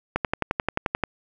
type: click train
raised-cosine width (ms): 0.5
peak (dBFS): -7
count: 11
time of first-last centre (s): 0.16-1.037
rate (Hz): 11.4
effects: none